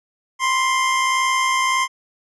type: tone pair together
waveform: 25% pulse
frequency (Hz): 987.8 / 1049.4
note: B5 / C6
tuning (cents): 0 / +5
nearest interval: minor second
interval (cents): 105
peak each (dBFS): -24 / -13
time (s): 0.39-1.88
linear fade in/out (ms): 50
effects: resampled to 22050 Hz